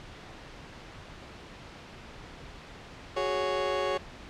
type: chord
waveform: 30% pulse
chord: F# suspended second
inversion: none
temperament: just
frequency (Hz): 370 / 416.2 / 555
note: F#4 / G#4 / C#5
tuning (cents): 0 / +4 / +2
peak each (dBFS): -31 / -31 / -27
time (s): 3.16-3.98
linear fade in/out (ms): 10
effects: pink hiss -46 dBFS RMS until 4.29 s + low-pass 4000 Hz 12 dB/octave